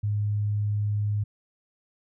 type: tone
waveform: sine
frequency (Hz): 104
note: G#2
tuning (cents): +3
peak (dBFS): -23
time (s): 0.03-1.24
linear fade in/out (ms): 10
effects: none